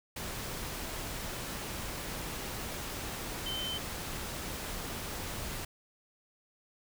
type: tone in noise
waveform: sine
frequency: 3080 Hz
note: G7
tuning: 31 cents flat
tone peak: -35 dBFS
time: 3.46-3.78 s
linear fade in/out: 5 ms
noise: pink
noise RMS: -39 dBFS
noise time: 0.16-5.65 s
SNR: +1 dB
effects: none